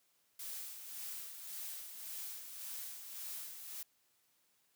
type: noise with tremolo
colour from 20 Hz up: blue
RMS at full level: -44 dBFS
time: 0.39-3.83 s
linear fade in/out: 5 ms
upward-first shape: sine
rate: 1.8 Hz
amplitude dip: 50%
effects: white hiss -75 dBFS RMS until 4.75 s + high-pass 80 Hz 12 dB/octave